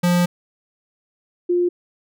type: tone pair in turn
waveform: square / sine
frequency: 176.1 / 352.8 Hz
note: F3 / F4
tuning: +15 / +18 cents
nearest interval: octave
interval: 1203 cents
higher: second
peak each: -15 dBFS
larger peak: neither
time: 0.03-0.26 / 1.49-1.69 s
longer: first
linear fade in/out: 10 ms
effects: none